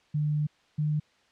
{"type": "tone pair in turn", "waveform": "sine", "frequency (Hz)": [150, 151.13], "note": ["D3", "D3"], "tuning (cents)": [37, 50], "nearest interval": "unison", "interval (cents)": 13, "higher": "second", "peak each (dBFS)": -24, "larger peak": "neither", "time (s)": [[0.14, 0.47], [0.78, 1]], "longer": "first", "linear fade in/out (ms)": 10, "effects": ["white hiss -64 dBFS RMS until 1.31 s", "low-pass 4000 Hz 12 dB/octave"]}